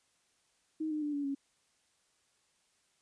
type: tone with pitch steps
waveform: sine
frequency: 314 / 304.4 / 295 / 286 / 277.2 Hz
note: D#4 / D#4 / D4 / D4 / C#4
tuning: +16 / -38 / +8 / -46 / 0 cents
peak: -32 dBFS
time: 0.8-1.35 s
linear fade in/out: 10 ms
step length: 110 ms
effects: white hiss -73 dBFS RMS until 3.01 s + resampled to 22050 Hz